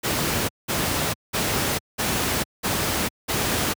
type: noise bursts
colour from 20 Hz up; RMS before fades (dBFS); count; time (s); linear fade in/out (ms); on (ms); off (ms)
pink; -23; 6; 0.03-3.74; 20; 460; 190
effects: high-pass 80 Hz 12 dB/octave